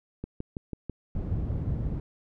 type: click train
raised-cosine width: 3 ms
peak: -21 dBFS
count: 5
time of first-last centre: 0.24-0.897 s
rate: 6.09 Hz
type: low-pass noise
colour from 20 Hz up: white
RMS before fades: -30 dBFS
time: 1.15-2 s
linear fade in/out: 2 ms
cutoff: 120 Hz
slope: 12 dB/octave
effects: none